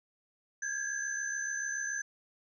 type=tone cluster; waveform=sine; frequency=1617 / 1684 / 6140 Hz; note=G#6 / G#6 / G8; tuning=-47 / +24 / -37 cents; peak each=-37 / -37 / -38 dBFS; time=0.62-2.02 s; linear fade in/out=5 ms; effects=none